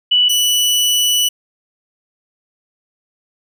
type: tone pair in turn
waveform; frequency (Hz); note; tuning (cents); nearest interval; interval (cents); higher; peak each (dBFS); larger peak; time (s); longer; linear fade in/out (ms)
sine / sawtooth; 2960 / 2960; F#7 / F#7; 0 / 0; unison; 0; neither; -9; neither; 0.11-0.29 / 0.29-1.29; second; 10
effects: none